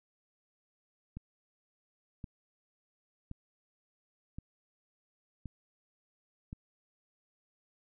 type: click train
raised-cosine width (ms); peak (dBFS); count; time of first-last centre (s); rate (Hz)
5; -29; 6; 1.17-6.529; 0.933
effects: none